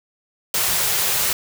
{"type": "band-stop noise", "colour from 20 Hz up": "white", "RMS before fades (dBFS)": -20, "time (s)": [0.54, 1.33], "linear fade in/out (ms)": 2, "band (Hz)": [210, 340], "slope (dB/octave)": 96, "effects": []}